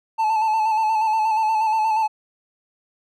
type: tone with vibrato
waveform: triangle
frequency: 875 Hz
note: A5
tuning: 10 cents flat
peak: -15 dBFS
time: 0.18-2.08 s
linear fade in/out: 20 ms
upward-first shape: square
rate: 8.4 Hz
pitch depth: 32 cents each way
effects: none